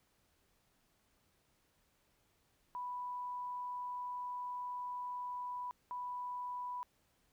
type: tone bursts at uneven times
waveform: sine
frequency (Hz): 987.8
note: B5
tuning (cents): 0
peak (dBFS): -39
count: 2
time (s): 2.75-5.71 / 5.91-6.83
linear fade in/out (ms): 0
effects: pink hiss -75 dBFS RMS until 7.32 s